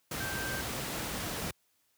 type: tone in noise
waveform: sine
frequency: 1568 Hz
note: G6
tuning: in tune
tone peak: -37 dBFS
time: 0.2-0.61 s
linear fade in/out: 5 ms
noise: pink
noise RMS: -36 dBFS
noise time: 0.11-1.51 s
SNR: -4 dB
effects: white hiss -73 dBFS RMS until 1.97 s + high-pass 60 Hz 12 dB/octave